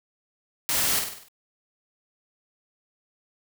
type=noise with echo; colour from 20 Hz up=white; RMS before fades=-25 dBFS; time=0.69-0.99 s; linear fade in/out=0 ms; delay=49 ms; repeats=6; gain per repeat=-5 dB; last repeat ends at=1.284 s; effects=none